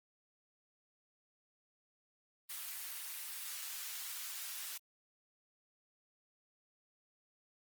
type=high-pass noise; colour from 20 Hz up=white; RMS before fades=-44 dBFS; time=2.49-4.78 s; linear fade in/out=10 ms; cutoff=1300 Hz; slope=12 dB/octave; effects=Opus 24 kbps